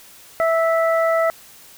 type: harmonic tone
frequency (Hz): 657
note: E5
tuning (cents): -6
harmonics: 1 / 2 / 3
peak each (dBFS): -16 / -22 / -26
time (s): 0.4-1.3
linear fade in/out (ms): 0
effects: white hiss -45 dBFS RMS until 1.77 s